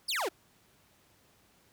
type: exponential sweep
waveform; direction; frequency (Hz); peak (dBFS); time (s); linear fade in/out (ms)
35% pulse; down; 5500 to 310; -28; 0.08-0.29; 10
effects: pink hiss -65 dBFS RMS until 1.72 s + high-pass 60 Hz 12 dB/octave